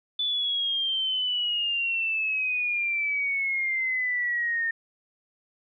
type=exponential sweep; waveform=sine; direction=down; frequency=3495 to 1821 Hz; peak=-24 dBFS; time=0.19-4.71 s; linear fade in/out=5 ms; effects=none